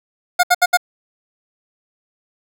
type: tone bursts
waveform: 25% pulse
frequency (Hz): 716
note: F5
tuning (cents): +43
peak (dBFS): -6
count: 4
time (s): 0.39-0.773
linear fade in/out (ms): 10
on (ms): 44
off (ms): 69
effects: none